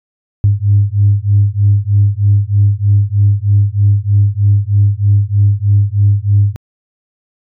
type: beating tone pair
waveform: sine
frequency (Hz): 100 / 103.2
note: G2 / G#2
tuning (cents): +35 / -10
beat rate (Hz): 3.2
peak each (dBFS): -10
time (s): 0.44-6.56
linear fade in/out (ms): 0
effects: tanh soft clip ceiling 0 dBFS